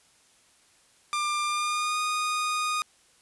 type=tone with pitch glide; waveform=sawtooth; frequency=1193 to 1232.9 Hz; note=D6 to D#6; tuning=+27 to -16 cents; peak=-22 dBFS; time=1.13-2.82 s; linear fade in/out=0 ms; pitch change=+57 cents; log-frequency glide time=1.45-1.99 s; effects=white hiss -61 dBFS RMS until 3.21 s + resampled to 24000 Hz